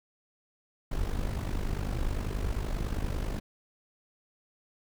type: noise with amplitude modulation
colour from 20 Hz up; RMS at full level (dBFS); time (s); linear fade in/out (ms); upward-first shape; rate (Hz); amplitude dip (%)
brown; -28; 0.91-3.4; 10; sine; 50.2; 70
effects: none